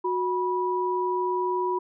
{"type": "tone pair together", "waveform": "sine", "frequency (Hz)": [366, 977], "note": ["F#4", "B5"], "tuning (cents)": [-19, -19], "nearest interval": "octave + perfect fourth", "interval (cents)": 1700, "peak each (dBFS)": -26, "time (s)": [0.04, 1.79], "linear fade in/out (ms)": 10, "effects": []}